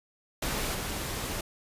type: noise with level steps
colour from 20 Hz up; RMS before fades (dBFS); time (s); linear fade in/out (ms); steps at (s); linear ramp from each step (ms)
pink; -31 / -34; 0.42-1.41; 5; 0.74; 10
effects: resampled to 32000 Hz